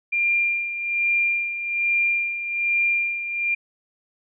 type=tone with tremolo; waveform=sine; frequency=2392 Hz; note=D7; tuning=31 cents sharp; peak=-17 dBFS; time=0.12-3.55 s; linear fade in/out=10 ms; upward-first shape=sine; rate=1.2 Hz; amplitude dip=65%; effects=none